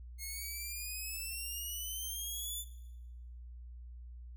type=exponential sweep; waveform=5% pulse; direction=up; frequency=2145 to 3529 Hz; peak=-31 dBFS; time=0.18-2.65 s; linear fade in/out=50 ms; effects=noise-tail reverb RT60 1.0 s tail -17 dB re dry + added 60 Hz sine -46 dBFS peak until 4.36 s